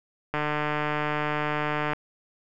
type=click train; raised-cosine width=0.5 ms; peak=-12 dBFS; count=240; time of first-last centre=0.34-1.933 s; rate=150 Hz; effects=none